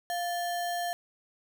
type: tone with sample-and-hold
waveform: sine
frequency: 698.5 Hz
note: F5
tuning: in tune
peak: -29 dBFS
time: 0.1-0.93 s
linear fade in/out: 0 ms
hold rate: 2450 Hz
effects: none